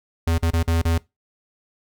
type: tone with dropouts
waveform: square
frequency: 83 Hz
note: E2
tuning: 12 cents sharp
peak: -18 dBFS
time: 0.27-0.98 s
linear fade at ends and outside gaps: 5 ms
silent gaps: 0.381-0.426 / 0.506-0.534 / 0.629-0.676 / 0.818-0.851 s
effects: noise-tail reverb RT60 0.2 s tail -21 dB re dry